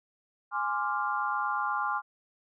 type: chord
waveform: sine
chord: D half-diminished seventh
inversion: second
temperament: equal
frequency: 830.6 / 1046.5 / 1174.7 / 1396.9 Hz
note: Ab5 / C6 / D6 / F6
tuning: 0 / 0 / 0 / 0 cents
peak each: -33 dBFS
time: 0.51-2.02 s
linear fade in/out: 50 ms
effects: none